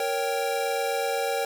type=chord; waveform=square; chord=G diminished; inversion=first; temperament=equal; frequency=466.2 / 554.4 / 784 Hz; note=Bb4 / Db5 / G5; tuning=0 / 0 / 0 cents; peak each=-30 dBFS; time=0-1.45 s; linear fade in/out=2 ms; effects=none